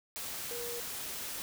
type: tone in noise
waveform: sine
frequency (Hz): 476.3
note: A#4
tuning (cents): +37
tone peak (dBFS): -40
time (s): 0.51-0.8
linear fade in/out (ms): 0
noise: white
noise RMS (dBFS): -40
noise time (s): 0.16-1.42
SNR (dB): -3
effects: none